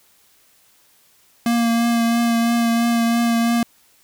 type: tone with vibrato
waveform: square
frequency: 233.1 Hz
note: A#3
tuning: in tune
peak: -16 dBFS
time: 1.46-3.63 s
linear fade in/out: 2 ms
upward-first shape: triangle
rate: 3 Hz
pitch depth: 20 cents each way
effects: white hiss -56 dBFS RMS until 4.03 s